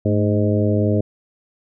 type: harmonic tone with a mistuned harmonic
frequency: 103.83 Hz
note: G#2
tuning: in tune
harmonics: 1 / 2 / 3 / 4 / 5 / 6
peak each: -18 / -21 / -23 / -24 / -25 / -26 dBFS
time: 0.05-1.01 s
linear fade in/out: 5 ms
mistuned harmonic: 2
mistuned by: +68 cents
effects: none